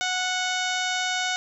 harmonic tone with a mistuned harmonic, 736 Hz, F#5, 9 cents flat, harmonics 1 / 2 / 3 / 4 / 5 / 6 / 7 / 8 / 9 / 10, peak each -30 / -29 / -32 / -33 / -32 / -39 / -39 / -37 / -38 / -41 dBFS, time 0.01-1.36 s, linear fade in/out 0 ms, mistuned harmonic 4, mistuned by +18 cents, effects none

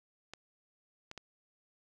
clicks, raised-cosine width 0.2 ms, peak -27 dBFS, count 3, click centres 0.336 / 1.114 / 1.177 s, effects none

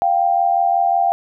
sine tone pair together, 698.5 / 784 Hz, F5 / G5, 0 / 0 cents, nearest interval major second, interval 200 cents, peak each -16 dBFS, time 0.02-1.12 s, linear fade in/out 0 ms, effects none

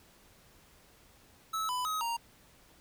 square tone with pitch steps, 1302 / 998 / 1267 / 932 Hz, E6 / B5 / D#6 / A#5, -22 / +18 / +31 / -1 cents, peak -32 dBFS, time 1.53-2.17 s, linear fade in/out 10 ms, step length 160 ms, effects pink hiss -61 dBFS RMS until 2.8 s

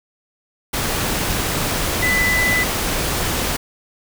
sine tone in noise, 1999 Hz, B6, 20 cents sharp, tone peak -16 dBFS, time 2.02-2.64 s, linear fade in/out 10 ms, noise pink, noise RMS -21 dBFS, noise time 0.73-3.57 s, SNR +2 dB, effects none

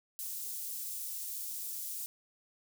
white high-pass noise, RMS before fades -40 dBFS, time 0.19-2.06 s, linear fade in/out 0 ms, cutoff 7400 Hz, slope 12 dB/octave, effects none

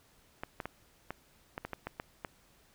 clicks, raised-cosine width 0.5 ms, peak -22 dBFS, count 10, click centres 0.435 / 0.602 / 0.656 / 1.106 / 1.579 / 1.65 / 1.733 / 1.87 / 1.999 / 2.248 s, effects pink hiss -65 dBFS RMS until 2.74 s

